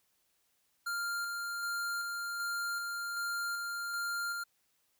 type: tone with tremolo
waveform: square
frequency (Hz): 1396.9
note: F6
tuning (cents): 0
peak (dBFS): -34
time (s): 0.86-4.44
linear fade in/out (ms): 10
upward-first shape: square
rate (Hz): 1.3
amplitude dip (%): 25
effects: white hiss -75 dBFS RMS until 4.99 s